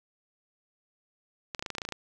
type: clicks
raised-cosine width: 0.2 ms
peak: -17 dBFS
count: 11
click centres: 1.548 / 1.594 / 1.625 / 1.662 / 1.703 / 1.751 / 1.783 / 1.818 / 1.851 / 1.889 / 1.923 s
effects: none